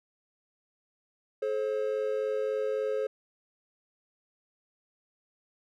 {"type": "tone pair together", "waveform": "triangle", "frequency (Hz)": [430, 533.6], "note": ["A4", "C5"], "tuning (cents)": [-40, 34], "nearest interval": "major third", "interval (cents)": 374, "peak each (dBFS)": [-28, -29], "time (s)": [1.42, 3.07], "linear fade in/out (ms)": 5, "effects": []}